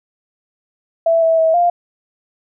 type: tone with pitch steps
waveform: sine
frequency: 662 / 653 / 646 / 699 Hz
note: E5 / E5 / E5 / F5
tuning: +7 / -17 / -35 / +1 cents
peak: -10 dBFS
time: 1.06-1.7 s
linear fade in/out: 5 ms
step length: 160 ms
effects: none